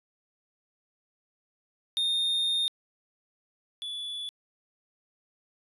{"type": "tone pair in turn", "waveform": "triangle", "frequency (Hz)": [3662, 3441], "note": ["A#7", "A7"], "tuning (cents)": [-32, -39], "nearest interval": "minor second", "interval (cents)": 107, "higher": "first", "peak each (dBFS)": [-23, -32], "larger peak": "first", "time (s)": [[1.97, 2.68], [3.82, 4.29]], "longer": "first", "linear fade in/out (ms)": 0, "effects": ["resampled to 32000 Hz"]}